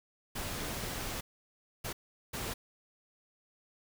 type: noise bursts at uneven times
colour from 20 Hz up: pink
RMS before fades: -38 dBFS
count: 3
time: 0.35-1.21 / 1.84-1.93 / 2.33-2.54 s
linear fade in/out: 10 ms
effects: none